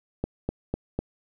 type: click train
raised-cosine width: 2 ms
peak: -13 dBFS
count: 4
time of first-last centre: 0.24-0.99 s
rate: 4 Hz
effects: 9-bit